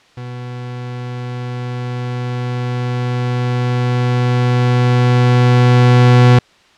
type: tone with level ramp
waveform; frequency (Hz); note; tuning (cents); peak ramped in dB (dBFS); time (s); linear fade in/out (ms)
40% pulse; 123.47; B2; 0; -25 to -4; 0.17-6.39; 5
effects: white hiss -49 dBFS RMS until 6.77 s + low-pass 4000 Hz 12 dB/octave